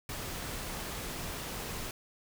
pink noise, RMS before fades -39 dBFS, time 0.09-1.91 s, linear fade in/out 2 ms, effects none

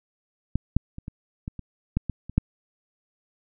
clicks, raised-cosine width 5 ms, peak -10 / -6 / -24 / -22 / -19 / -23 / -10 / -15 / -24 / -6 dBFS, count 10, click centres 0.556 / 0.766 / 0.984 / 1.081 / 1.479 / 1.593 / 1.97 / 2.097 / 2.296 / 2.38 s, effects none

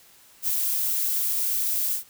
violet noise with ADSR envelope, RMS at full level -23 dBFS, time 0.42-2.04 s, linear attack 60 ms, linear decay 10 ms, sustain -2 dB, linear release 110 ms, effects white hiss -54 dBFS RMS until 2.09 s

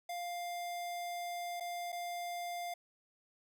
square tone with dropouts, 700 Hz, F5, 4 cents sharp, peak -39 dBFS, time 0.09-2.74 s, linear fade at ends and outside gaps 5 ms, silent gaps 1.6-1.606 / 1.921-1.926 s, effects none

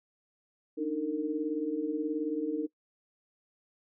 sine tone cluster, 292.8 / 311.4 / 457.6 Hz, D4 / D#4 / A#4, -5 / +2 / -32 cents, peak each -35 / -32 / -34 dBFS, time 0.77-2.67 s, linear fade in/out 20 ms, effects noise-tail reverb RT60 0.1 s tail -21 dB re dry

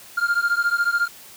triangle beating tone pair, 1396.9 / 1410.9 Hz, F6 / F6, 0 / +17 cents, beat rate 14 Hz, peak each -19 / -20 dBFS, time 0.17-1.08 s, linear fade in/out 10 ms, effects white hiss -44 dBFS RMS until 1.36 s + high-pass 60 Hz 12 dB/octave

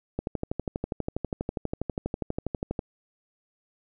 click train, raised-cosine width 2 ms, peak -15 dBFS, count 33, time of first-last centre 0.19-2.792 s, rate 12.3 Hz, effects none

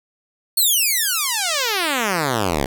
5% pulse exponential sweep, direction down, 4433 to 63 Hz, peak -7 dBFS, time 0.57-2.66 s, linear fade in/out 5 ms, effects none

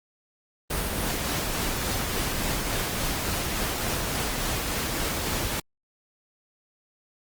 pink noise with tremolo, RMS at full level -27 dBFS, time 0.7-5.6 s, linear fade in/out 5 ms, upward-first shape triangle, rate 3.5 Hz, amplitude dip 25%, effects Opus 32 kbps

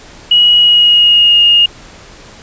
sine tone with pitch glide, 2908 to 2847 Hz, F#7 to F7, -31 to +33 cents, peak -4 dBFS, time 0.31-1.66 s, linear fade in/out 5 ms, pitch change -36 cents, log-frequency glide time 0.58-1.42 s, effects pink hiss -36 dBFS RMS until 2.42 s + resampled to 16000 Hz

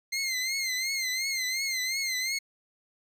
20% pulse tone with vibrato, 2093 Hz, C7, in tune, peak -23 dBFS, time 0.12-2.39 s, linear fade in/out 10 ms, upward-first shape triangle, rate 2.8 Hz, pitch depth 90 cents each way, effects resampled to 32000 Hz

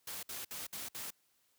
white noise bursts, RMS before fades -43 dBFS, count 5, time 0.07-1.106 s, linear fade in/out 5 ms, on 160 ms, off 59 ms, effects white hiss -74 dBFS RMS until 1.58 s + high-pass 60 Hz 12 dB/octave

